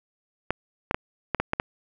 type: clicks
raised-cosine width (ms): 0.5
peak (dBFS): -8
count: 7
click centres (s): 0.506 / 0.911 / 0.945 / 1.347 / 1.4 / 1.534 / 1.599
effects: none